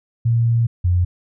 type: tone pair in turn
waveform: sine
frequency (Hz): 116.54 / 88.98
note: A#2 / F2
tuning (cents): 0 / +33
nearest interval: perfect fourth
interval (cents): 467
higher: first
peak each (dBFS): -13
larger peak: neither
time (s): 0.25-0.67 / 0.84-1.05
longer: first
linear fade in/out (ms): 10
effects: none